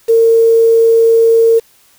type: tone with quantisation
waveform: sine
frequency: 456 Hz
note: A#4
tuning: 38 cents flat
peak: -5 dBFS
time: 0.08-1.6 s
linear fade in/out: 20 ms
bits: 5
effects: white hiss -49 dBFS RMS until 1.98 s